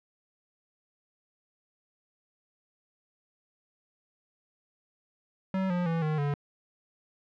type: tone with pitch steps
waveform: square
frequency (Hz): 190 / 177.28 / 165.4 / 154.33 / 143.99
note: F#3 / F3 / E3 / D#3 / D3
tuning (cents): +46 / +26 / +6 / -14 / -34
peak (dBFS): -27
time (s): 5.54-6.34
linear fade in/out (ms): 2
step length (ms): 160
effects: low-pass 2000 Hz 12 dB/octave